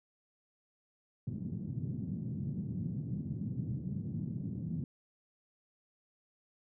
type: band-pass noise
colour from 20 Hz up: white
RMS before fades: -38 dBFS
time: 1.27-4.84 s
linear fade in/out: 2 ms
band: 110 to 190 Hz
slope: 24 dB/octave
effects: none